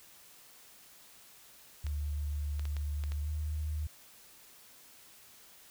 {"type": "tone with pitch glide", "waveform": "sine", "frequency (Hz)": [73.42, 76.41], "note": ["D2", "D#2"], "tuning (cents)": [0, -31], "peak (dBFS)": -32, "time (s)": [1.84, 3.87], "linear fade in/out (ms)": 5, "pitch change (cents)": 69, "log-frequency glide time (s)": [3.21, 3.28]}
{"type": "clicks", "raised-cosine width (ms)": 0.2, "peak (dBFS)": -28, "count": 6, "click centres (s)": [1.867, 2.595, 2.654, 2.767, 3.038, 3.12]}
{"effects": ["white hiss -57 dBFS RMS until 5.7 s"]}